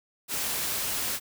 white noise, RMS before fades -30 dBFS, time 0.28-1.2 s, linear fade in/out 50 ms, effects none

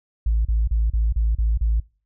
sine tone bursts, 55 Hz, A1, in tune, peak -15 dBFS, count 7, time 0.26-1.8 s, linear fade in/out 5 ms, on 190 ms, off 35 ms, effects noise-tail reverb RT60 0.4 s tail -26 dB re dry + tanh soft clip ceiling -13 dBFS

